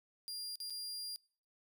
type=tone with dropouts; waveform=sawtooth; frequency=4800 Hz; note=D8; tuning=37 cents sharp; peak=-38 dBFS; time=0.28-1.16 s; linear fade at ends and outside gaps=0 ms; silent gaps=0.556-0.602 / 0.699-0.705 s; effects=noise-tail reverb RT60 0.5 s tail -26 dB re dry